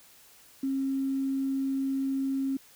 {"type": "tone with tanh clipping", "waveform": "triangle", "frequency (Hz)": 270, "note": "C#4", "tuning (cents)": -45, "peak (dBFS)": -26, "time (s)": [0.63, 2.57], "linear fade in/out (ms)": 5, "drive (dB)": 3, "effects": ["white hiss -56 dBFS RMS until 2.75 s"]}